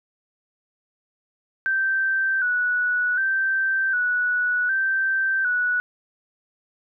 sine tone with vibrato, 1515 Hz, F#6, 40 cents sharp, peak -19 dBFS, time 1.66-5.8 s, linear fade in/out 0 ms, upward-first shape square, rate 0.66 Hz, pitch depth 50 cents each way, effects none

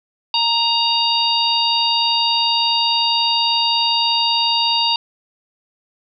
harmonic tone with a mistuned harmonic, 931 Hz, A#5, 2 cents flat, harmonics 1 / 3 / 4 / 5, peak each -20 / -20 / -20 / -20 dBFS, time 0.34-4.96 s, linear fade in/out 2 ms, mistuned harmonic 3, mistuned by +17 cents, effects none

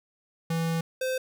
square tone pair in turn, 164.81 / 517.2 Hz, E3 / C5, 0 / -20 cents, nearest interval octave + minor sixth, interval 1980 cents, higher second, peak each -26 / -27 dBFS, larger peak first, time 0.5-0.81 / 1.01-1.18 s, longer first, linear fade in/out 5 ms, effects none

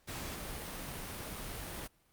pink noise, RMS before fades -42 dBFS, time 0.07-1.88 s, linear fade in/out 20 ms, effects pink hiss -70 dBFS RMS until 2.12 s + Opus 48 kbps

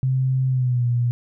sine tone with pitch glide, 130.81 to 120.65 Hz, C3 to B2, 0 to -40 cents, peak -17 dBFS, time 0.03-1.11 s, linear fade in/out 0 ms, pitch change -140 cents, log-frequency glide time 0.48-0.86 s, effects none

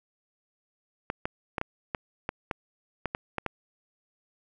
clicks, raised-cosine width 0.5 ms, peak -14 dBFS, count 11, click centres 1.101 / 1.255 / 1.582 / 1.614 / 1.948 / 2.291 / 2.512 / 3.057 / 3.149 / 3.383 / 3.463 s, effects none

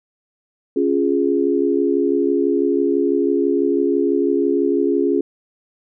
sine chord, Db major, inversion none, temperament equal, 277.2 / 349.2 / 415.3 Hz, Db4 / F4 / Ab4, 0 / 0 / 0 cents, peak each -19 dBFS, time 0.76-5.21 s, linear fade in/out 5 ms, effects none

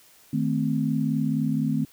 sine chord, A diminished, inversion second, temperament equal with one note detuned, 155.56 / 220 / 259.4 Hz, Eb3 / A3 / C4, 0 / 0 / -15 cents, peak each -26 dBFS, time 0.33-1.85 s, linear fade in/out 5 ms, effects white hiss -55 dBFS RMS until 1.92 s

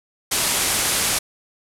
white low-pass noise, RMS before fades -21 dBFS, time 0.31-1.19 s, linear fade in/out 10 ms, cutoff 12000 Hz, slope 48 dB/octave, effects none

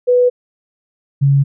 sine tone pair in turn, 493.9 / 139.24 Hz, B4 / C#3, 0 / +8 cents, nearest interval octave + minor seventh, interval 2192 cents, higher first, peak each -8 / -8 dBFS, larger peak neither, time 0.07-0.3 / 1.21-1.44 s, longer neither, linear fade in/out 20 ms, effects none

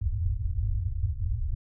white low-pass noise, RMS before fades -28 dBFS, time 0.01-1.55 s, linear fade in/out 10 ms, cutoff 110 Hz, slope 96 dB/octave, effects none

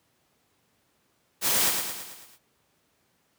white noise with echo, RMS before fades -24 dBFS, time 1.41-1.73 s, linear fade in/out 50 ms, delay 110 ms, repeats 6, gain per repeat -5 dB, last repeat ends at 2.39 s, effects pink hiss -69 dBFS RMS until 3.38 s + high-pass 100 Hz 12 dB/octave

